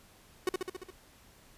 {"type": "tone with echo", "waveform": "45% pulse", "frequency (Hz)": 370, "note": "F#4", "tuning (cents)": 0, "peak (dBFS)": -26, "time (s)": [0.47, 0.49], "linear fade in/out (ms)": 2, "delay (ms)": 69, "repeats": 6, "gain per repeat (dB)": -3, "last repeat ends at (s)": 0.904, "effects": ["pink hiss -59 dBFS RMS until 1.57 s", "resampled to 32000 Hz"]}